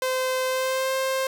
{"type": "tone with pitch glide", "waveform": "sawtooth", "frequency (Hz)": [516, 528.4], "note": ["C5", "C5"], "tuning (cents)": [-24, 17], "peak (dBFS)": -19, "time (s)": [0.02, 1.27], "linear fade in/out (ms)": 2, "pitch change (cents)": 41, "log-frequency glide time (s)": [0.47, 0.94], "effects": []}